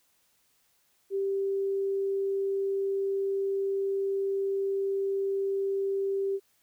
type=tone; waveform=sine; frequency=392 Hz; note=G4; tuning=in tune; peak=-26 dBFS; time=1.1-6.4 s; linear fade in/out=50 ms; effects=white hiss -69 dBFS RMS until 6.62 s